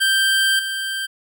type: tone with level steps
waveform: 25% pulse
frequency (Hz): 1571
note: G6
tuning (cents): +3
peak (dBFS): -11 / -19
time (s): 0-1.07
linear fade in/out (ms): 20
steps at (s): 0.59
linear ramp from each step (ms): 2
effects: none